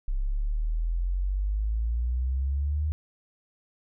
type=exponential sweep; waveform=sine; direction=up; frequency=32.7 to 77.78 Hz; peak=-24 dBFS; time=0.08-2.92 s; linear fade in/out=0 ms; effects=none